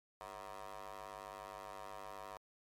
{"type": "ring-modulated tone", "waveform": "15% pulse", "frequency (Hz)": 99.2, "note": "G2", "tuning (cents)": 21, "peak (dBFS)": -38, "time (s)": [0.21, 2.37], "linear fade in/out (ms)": 0, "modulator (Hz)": 847, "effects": ["MP3 64 kbps"]}